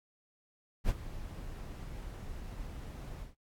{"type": "noise with ADSR envelope", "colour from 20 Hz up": "brown", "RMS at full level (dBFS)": -28, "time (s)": [0.84, 3.35], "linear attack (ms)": 51, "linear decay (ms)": 38, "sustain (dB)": -15, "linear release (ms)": 150, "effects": ["noise-tail reverb RT60 0.1 s tail -21 dB re dry", "AAC 64 kbps"]}